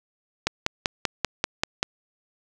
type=click train; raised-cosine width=0.2 ms; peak=-4 dBFS; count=8; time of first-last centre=0.47-1.829 s; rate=5.15 Hz; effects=none